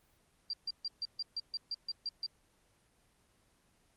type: tone bursts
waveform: sine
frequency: 4726 Hz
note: D8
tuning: 10 cents sharp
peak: -34 dBFS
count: 11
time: 0.5-2.263 s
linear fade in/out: 2 ms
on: 33 ms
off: 140 ms
effects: pink hiss -70 dBFS RMS until 3.96 s + Opus 24 kbps